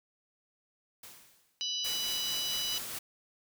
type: noise with exponential decay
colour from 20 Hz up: white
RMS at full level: -47 dBFS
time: 1.03-1.77 s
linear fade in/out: 5 ms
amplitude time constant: 160 ms
type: harmonic tone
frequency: 987.8 Hz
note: B5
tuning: in tune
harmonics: 3 / 4 / 5 / 6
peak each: -35 / -37 / -39 / -41 dBFS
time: 1.61-2.78 s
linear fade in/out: 0 ms
type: noise with tremolo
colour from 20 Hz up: white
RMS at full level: -38 dBFS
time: 1.84-2.99 s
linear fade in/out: 10 ms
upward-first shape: triangle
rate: 4.6 Hz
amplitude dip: 30%
effects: none